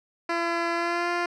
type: tone with pitch glide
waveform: 10% pulse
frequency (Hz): 338.8 to 348.3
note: E4 to F4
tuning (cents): +48 to -5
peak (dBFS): -16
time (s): 0.29-1.26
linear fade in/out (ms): 5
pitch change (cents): +47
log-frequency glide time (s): 0.73-1.1
effects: low-pass 4000 Hz 12 dB/octave